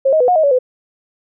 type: tone with pitch steps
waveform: sine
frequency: 538 / 628 / 497.8 / 722 / 631 / 566 / 506 Hz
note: C5 / D#5 / B4 / F#5 / D#5 / C#5 / B4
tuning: +48 / +16 / +14 / -43 / +24 / +36 / +42 cents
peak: -9 dBFS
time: 0.05-0.589 s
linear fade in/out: 10 ms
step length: 77 ms
effects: none

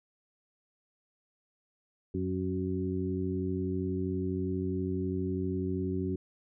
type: harmonic tone with a mistuned harmonic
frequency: 92.3 Hz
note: F#2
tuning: 4 cents flat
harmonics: 1 / 2 / 3 / 4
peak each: -35 / -35 / -35 / -35 dBFS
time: 2.14-6.16 s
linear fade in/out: 5 ms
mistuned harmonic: 4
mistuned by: +17 cents
effects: none

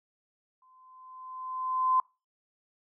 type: tone with exponential growth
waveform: sine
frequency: 1030 Hz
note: C6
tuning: 28 cents flat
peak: -20 dBFS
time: 0.62-2 s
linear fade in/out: 2 ms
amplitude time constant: 300 ms
effects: noise-tail reverb RT60 0.3 s tail -25 dB re dry

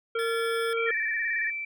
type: harmonic tone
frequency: 458.8 Hz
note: A#4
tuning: 28 cents flat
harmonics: 1 / 3 / 5 / 7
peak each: -27 / -31 / -39 / -42 dBFS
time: 0.15-0.91 s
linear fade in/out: 5 ms
type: tone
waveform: 25% pulse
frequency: 1724 Hz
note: A6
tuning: 36 cents flat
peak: -31 dBFS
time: 0.19-0.73 s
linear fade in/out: 0 ms
type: tone with tremolo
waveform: sine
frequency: 2331 Hz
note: D7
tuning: 14 cents flat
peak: -29 dBFS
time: 0.77-1.65 s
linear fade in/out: 5 ms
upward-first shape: sine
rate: 1.9 Hz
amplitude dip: 25%
type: tone with vibrato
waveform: sine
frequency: 1800 Hz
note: A6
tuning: 39 cents sharp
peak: -27 dBFS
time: 0.86-1.51 s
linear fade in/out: 20 ms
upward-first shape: square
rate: 18 Hz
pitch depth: 52 cents each way
effects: none

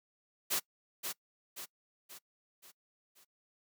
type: noise with echo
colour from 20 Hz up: white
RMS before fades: -32 dBFS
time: 0.5-0.6 s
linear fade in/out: 20 ms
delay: 530 ms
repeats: 5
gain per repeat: -6 dB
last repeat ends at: 3.25 s
effects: noise-tail reverb RT60 0.1 s tail -23 dB re dry + high-pass 200 Hz 12 dB/octave

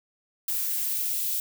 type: noise with high-pass filter sweep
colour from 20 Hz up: violet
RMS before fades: -28 dBFS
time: 0.48-1.4 s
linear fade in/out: 2 ms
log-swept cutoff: 1200 to 3000 Hz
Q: 1.3
effects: none

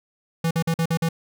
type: tone bursts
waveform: square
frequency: 164.81 Hz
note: E3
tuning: in tune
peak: -20 dBFS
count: 6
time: 0.44-1.089 s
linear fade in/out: 5 ms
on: 69 ms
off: 47 ms
effects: none

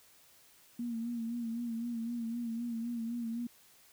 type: tone with vibrato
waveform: sine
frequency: 233.1 Hz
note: A#3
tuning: in tune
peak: -34 dBFS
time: 0.79-3.47 s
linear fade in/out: 5 ms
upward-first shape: sine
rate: 3.9 Hz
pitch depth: 52 cents each way
effects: white hiss -62 dBFS RMS until 3.92 s

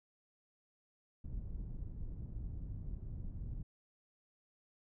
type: low-pass noise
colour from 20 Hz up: pink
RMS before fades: -43 dBFS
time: 1.24-3.63 s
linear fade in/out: 5 ms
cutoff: 130 Hz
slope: 12 dB/octave
effects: none

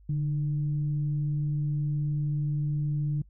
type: tone with frequency modulation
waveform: sine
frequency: 146.83 Hz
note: D3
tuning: in tune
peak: -25 dBFS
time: 0.09-3.22 s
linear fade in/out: 5 ms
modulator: 163 Hz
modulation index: 0.23
effects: noise-tail reverb RT60 0.1 s tail -26 dB re dry + added 50 Hz sine -52 dBFS peak until 3.29 s

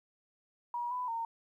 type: tone with pitch steps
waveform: sine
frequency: 959 / 996 / 917 Hz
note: A#5 / B5 / A#5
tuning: +49 / +14 / -29 cents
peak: -33 dBFS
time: 0.74-1.25 s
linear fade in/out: 2 ms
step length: 170 ms
effects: 12-bit

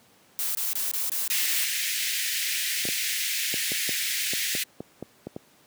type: noise bursts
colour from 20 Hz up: blue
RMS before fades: -28 dBFS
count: 7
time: 0.39-1.642 s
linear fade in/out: 0 ms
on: 160 ms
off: 22 ms
type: high-pass noise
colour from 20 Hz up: pink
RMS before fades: -28 dBFS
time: 1.3-4.64 s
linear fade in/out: 10 ms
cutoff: 1800 Hz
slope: 48 dB/octave
type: clicks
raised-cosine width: 2 ms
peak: -19 dBFS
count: 11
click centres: 2.853 / 2.888 / 3.541 / 3.719 / 3.892 / 4.335 / 4.551 / 4.805 / 5.026 / 5.27 / 5.364 s
effects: pink hiss -58 dBFS RMS until 5.66 s + high-pass 150 Hz 12 dB/octave

